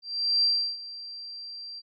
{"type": "tone with ADSR envelope", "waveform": "sine", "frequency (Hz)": 4716, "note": "D8", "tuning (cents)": 6, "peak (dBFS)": -19, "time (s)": [0.02, 1.82], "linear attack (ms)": 410, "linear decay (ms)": 340, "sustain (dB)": -18, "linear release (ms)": 38, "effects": []}